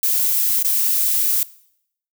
violet noise with dropouts, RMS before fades -18 dBFS, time 0.03-1.43 s, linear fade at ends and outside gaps 1 ms, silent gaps 0.627-0.647 s, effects noise-tail reverb RT60 0.7 s tail -20 dB re dry

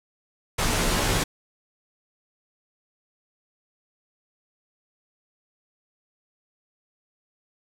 pink noise with comb filter, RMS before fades -23 dBFS, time 0.58-1.24 s, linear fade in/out 10 ms, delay 15 ms, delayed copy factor -0.8, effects low-pass 11000 Hz 12 dB/octave

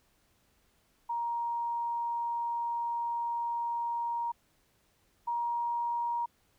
sine tone pair in turn, 940 / 945.4 Hz, A#5 / A#5, +14 / +24 cents, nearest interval unison, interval 10 cents, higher second, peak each -30 / -29 dBFS, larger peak second, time 1.09-4.32 / 5.27-6.26 s, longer first, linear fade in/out 10 ms, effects pink hiss -70 dBFS RMS until 6.58 s

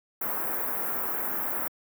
white band-stop noise, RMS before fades -30 dBFS, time 0.21-1.68 s, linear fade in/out 5 ms, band 1600 to 14000 Hz, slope 24 dB/octave, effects high-pass 200 Hz 12 dB/octave

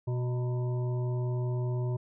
harmonic tone with a mistuned harmonic, 123.47 Hz, B2, in tune, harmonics 1 / 3 / 5 / 7 / 8, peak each -28 / -38 / -44 / -49 / -51 dBFS, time 0.07-1.97 s, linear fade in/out 10 ms, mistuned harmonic 7, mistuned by +75 cents, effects none

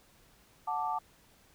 sine chord, D major, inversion first, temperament just, 734.2 / 881 / 1174.7 Hz, F#5 / A5 / D6, -14 / +2 / 0 cents, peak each -36 / -33 / -36 dBFS, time 0.67-0.99 s, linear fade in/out 10 ms, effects pink hiss -63 dBFS RMS until 1.54 s

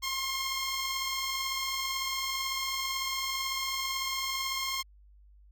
10% pulse beating tone pair, 1053 / 1071 Hz, C6 / C6, +11 / +40 cents, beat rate 18 Hz, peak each -30 / -23 dBFS, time 0.02-4.83 s, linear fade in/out 20 ms, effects added 50 Hz sine -54 dBFS peak until 5.51 s

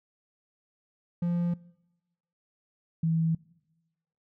triangle / sine tone pair in turn, 173.3 / 162.87 Hz, F3 / E3, -13 / -21 cents, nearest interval minor second, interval 108 cents, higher first, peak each -23 dBFS, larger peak neither, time 1.22-1.54 / 3.03-3.35 s, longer neither, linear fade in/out 5 ms, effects noise-tail reverb RT60 1.0 s tail -23 dB re dry

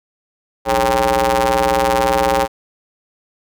sawtooth ring-modulated tone, 123.47 Hz, B2, in tune, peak -6 dBFS, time 0.65-2.48 s, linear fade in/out 50 ms, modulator 670 Hz, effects none

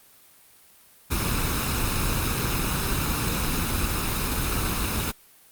pink noise with comb filter, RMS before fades -25 dBFS, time 1.1-5.12 s, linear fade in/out 20 ms, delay 0.77 ms, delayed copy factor +0.55, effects white hiss -54 dBFS RMS until 5.51 s + Opus 32 kbps

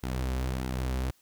sawtooth tone with flanger, 64.1 Hz, C2, 35 cents flat, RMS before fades -31 dBFS, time 0.03-1.11 s, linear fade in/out 5 ms, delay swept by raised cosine 1.7 to 6.5 ms, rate 1.6 Hz, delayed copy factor -0.5, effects white hiss -65 dBFS RMS until 1.21 s

